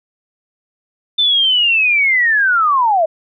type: linear sweep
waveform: sine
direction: down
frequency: 3566 to 610 Hz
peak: -10 dBFS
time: 1.18-3.06 s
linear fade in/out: 10 ms
effects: none